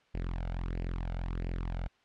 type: tone with flanger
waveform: sawtooth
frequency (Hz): 43.27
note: F1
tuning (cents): -15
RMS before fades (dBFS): -35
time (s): 0.14-1.88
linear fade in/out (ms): 10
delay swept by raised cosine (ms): 0.4 to 1.4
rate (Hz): 1.5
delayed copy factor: +0.7
effects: white hiss -67 dBFS RMS until 2.04 s + low-pass 3000 Hz 12 dB/octave